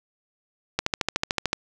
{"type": "click train", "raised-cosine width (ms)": 0.2, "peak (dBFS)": -5, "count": 11, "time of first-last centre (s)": [0.79, 1.531], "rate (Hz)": 13.5, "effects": []}